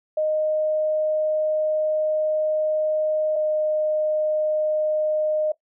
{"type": "tone pair in turn", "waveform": "sine", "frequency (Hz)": [618, 615], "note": ["D#5", "D#5"], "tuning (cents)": [-12, -20], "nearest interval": "unison", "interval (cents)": 8, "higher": "first", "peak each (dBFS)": -19, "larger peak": "neither", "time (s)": [[0.17, 3.36], [3.36, 5.52]], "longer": "first", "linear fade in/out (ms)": 5, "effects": ["noise-tail reverb RT60 0.1 s tail -18 dB re dry"]}